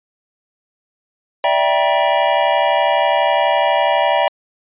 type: chord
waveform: square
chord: E half-diminished seventh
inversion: third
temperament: equal with one note detuned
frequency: 587.3 / 659.3 / 784 / 955.2 Hz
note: D5 / E5 / G5 / Bb5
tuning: 0 / 0 / 0 / +42 cents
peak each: -19 dBFS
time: 1.44-4.28 s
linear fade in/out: 2 ms
effects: resampled to 8000 Hz